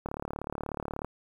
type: click train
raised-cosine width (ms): 1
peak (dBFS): -20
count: 37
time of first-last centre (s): 0.06-1.046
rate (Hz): 36.5
effects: 9-bit